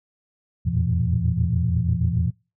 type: tone cluster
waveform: sine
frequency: 81.5 / 87.9 / 112.9 / 120.8 / 170 Hz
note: E2 / F2 / A2 / B2 / F3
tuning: -19 / +12 / +45 / -38 / -46 cents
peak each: -25 dBFS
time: 0.65-2.31 s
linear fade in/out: 20 ms
effects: noise-tail reverb RT60 0.3 s tail -25 dB re dry + tanh soft clip ceiling -8 dBFS